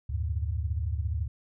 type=tone cluster; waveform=sine; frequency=74.3 / 91.9 / 106.2 Hz; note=D2 / F#2 / G#2; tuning=+21 / -11 / +39 cents; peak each=-29 / -34 / -34 dBFS; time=0.09-1.28 s; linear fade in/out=10 ms; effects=none